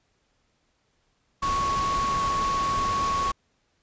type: tone in noise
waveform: sine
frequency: 1108.7 Hz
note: C#6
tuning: in tune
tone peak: -23 dBFS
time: 1.42-3.32 s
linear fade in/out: 10 ms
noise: pink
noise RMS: -32 dBFS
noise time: 1.42-3.32 s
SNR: +6 dB
effects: pink hiss -70 dBFS RMS until 3.82 s + resampled to 16000 Hz